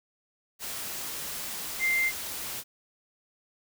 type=tone in noise; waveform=sine; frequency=2093 Hz; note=C7; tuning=in tune; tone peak=-23 dBFS; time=1.79-2.12 s; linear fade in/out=50 ms; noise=white; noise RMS=-36 dBFS; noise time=0.59-2.64 s; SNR=+10 dB; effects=none